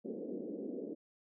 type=band-pass noise; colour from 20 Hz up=pink; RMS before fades=-42 dBFS; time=0.04-0.95 s; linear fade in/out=20 ms; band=210 to 520 Hz; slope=48 dB/octave; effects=none